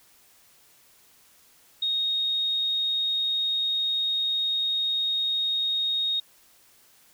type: tone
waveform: sine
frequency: 3729 Hz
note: A#7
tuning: in tune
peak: -23 dBFS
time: 1.82-6.2 s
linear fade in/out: 5 ms
effects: white hiss -58 dBFS RMS until 7.13 s